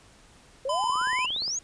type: exponential sweep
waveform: sine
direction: up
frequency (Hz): 509 to 6890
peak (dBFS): -27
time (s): 0.65-1.59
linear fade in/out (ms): 5
type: tone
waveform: square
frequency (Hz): 1012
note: B5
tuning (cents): +42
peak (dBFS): -27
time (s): 0.69-1.26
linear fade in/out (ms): 5
type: click train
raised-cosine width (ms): 1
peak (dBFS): -30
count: 12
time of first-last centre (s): 0.84-1.48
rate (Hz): 17.2
effects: pink hiss -55 dBFS RMS until 1.63 s + resampled to 22050 Hz